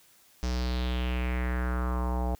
square tone with low-pass filter sweep, 61.9 Hz, B1, 5 cents sharp, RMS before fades -29 dBFS, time 0.43-2.35 s, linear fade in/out 0 ms, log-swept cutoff 5800 to 740 Hz, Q 3.5, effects white hiss -60 dBFS RMS until 2.39 s

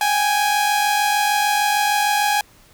sawtooth tone pair together, 784 / 830.6 Hz, G5 / G#5, 0 / 0 cents, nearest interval minor second, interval 100 cents, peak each -20 / -13 dBFS, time 0.01-2.41 s, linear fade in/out 2 ms, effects pink hiss -51 dBFS RMS until 2.73 s

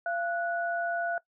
sine tone pair together, 686.3 / 1472 Hz, F5 / F#6, -30 / -9 cents, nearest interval octave + minor second, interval 1321 cents, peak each -30 / -32 dBFS, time 0.06-1.18 s, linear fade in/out 2 ms, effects noise-tail reverb RT60 0.1 s tail -19 dB re dry

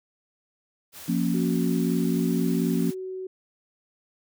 white noise, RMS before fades -42 dBFS, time 0.92-2.95 s, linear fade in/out 50 ms
sine chord, Bb minor, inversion second, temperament equal, 174.61 / 233.1 / 277.2 Hz, F3 / Bb3 / Db4, 0 / 0 / 0 cents, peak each -25 / -26 / -27 dBFS, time 1.08-2.91 s, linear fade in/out 10 ms
sine tone with pitch glide, 370 to 374.5 Hz, F#4 to F#4, 0 to +21 cents, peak -31 dBFS, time 1.34-3.27 s, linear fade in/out 5 ms, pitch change +21 cents, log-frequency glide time 2.03-2.55 s
effects none

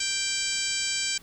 harmonic tone, 784 Hz, G5, in tune, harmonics 2 / 3 / 4 / 5 / 6 / 7 / 8 / 9 / 10, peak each -38 / -33 / -34 / -38 / -33 / -36 / -37 / -36 / -32 dBFS, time 0-1.18 s, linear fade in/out 5 ms, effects pink hiss -53 dBFS RMS until 1.22 s

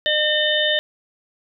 harmonic tone, 606 Hz, D#5, 46 cents flat, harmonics 1 / 3 / 5 / 6, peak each -22 / -22 / -22 / -22 dBFS, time 0.06-0.79 s, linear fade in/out 0 ms, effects none

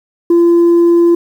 sine tone, 341.9 Hz, F4, 37 cents flat, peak -3 dBFS, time 0.3-1.15 s, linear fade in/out 5 ms, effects tanh soft clip ceiling -4 dBFS + 7-bit

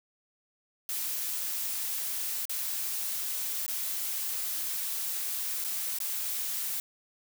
blue noise with dropouts, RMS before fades -33 dBFS, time 0.89-6.8 s, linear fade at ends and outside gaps 1 ms, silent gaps 2.454-2.495 / 3.664-3.68 / 5.641-5.646 / 5.987-6.002 s, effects none

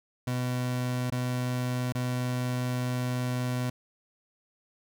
30% pulse tone with dropouts, 125.1 Hz, B2, 23 cents sharp, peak -25 dBFS, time 0.27-3.7 s, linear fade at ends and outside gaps 5 ms, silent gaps 1.102-1.12 / 1.924-1.95 s, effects none

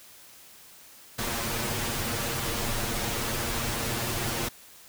pink noise with comb filter, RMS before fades -30 dBFS, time 1.18-4.49 s, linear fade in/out 10 ms, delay 8.6 ms, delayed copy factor +1, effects white hiss -51 dBFS RMS until 4.88 s

